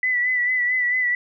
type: tone with vibrato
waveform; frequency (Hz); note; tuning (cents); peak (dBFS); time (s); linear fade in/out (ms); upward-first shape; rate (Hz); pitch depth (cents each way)
sine; 1984; B6; +7; -18; 0.03-1.15; 2; sine; 4.5; 38
effects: none